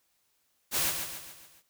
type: noise with echo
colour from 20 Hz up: white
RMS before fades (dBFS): -28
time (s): 0.71-0.93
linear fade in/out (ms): 50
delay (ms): 140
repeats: 5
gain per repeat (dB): -6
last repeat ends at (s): 1.63
effects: white hiss -73 dBFS RMS until 1.69 s